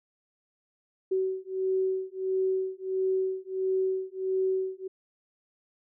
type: beating tone pair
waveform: sine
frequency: 377.3 / 378.8 Hz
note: F#4 / F#4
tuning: +34 / +41 cents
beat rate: 1.5 Hz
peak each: -29 dBFS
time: 1.11-4.88 s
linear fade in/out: 10 ms
effects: none